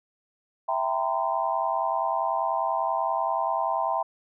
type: chord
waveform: sine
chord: C dominant seventh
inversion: first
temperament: equal with one note detuned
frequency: 659.3 / 784 / 932.3 / 1022.6 Hz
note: E5 / G5 / Bb5 / C6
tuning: 0 / 0 / 0 / -40 cents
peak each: -29 dBFS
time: 0.68-4.03 s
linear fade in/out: 10 ms
effects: none